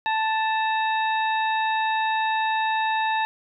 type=harmonic tone with a mistuned harmonic; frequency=880 Hz; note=A5; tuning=in tune; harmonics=1 / 2 / 3 / 4; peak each=-22 / -28 / -32 / -34 dBFS; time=0.06-3.25 s; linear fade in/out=0 ms; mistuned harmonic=4; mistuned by=+110 cents; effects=none